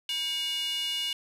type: tone with high-pass filter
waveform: square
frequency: 319.2 Hz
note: D#4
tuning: 44 cents sharp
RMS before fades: -31 dBFS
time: 0.09-1.13 s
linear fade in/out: 2 ms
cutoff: 3000 Hz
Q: 7.6
effects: resampled to 32000 Hz